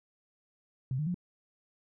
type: tone with pitch steps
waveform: sine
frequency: 130 / 151.94 / 177.59 Hz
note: C3 / D#3 / F3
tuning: -11 / -41 / +29 cents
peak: -29 dBFS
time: 0.91-1.144 s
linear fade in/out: 2 ms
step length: 78 ms
effects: none